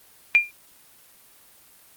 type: tone with exponential decay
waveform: sine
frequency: 2400 Hz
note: D7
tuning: 37 cents sharp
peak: -8 dBFS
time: 0.35-0.51 s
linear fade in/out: 0 ms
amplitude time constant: 34 ms
effects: white hiss -53 dBFS RMS until 1.96 s + Opus 24 kbps